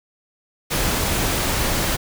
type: noise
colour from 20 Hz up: pink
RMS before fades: -21 dBFS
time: 0.7-1.97 s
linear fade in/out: 20 ms
effects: none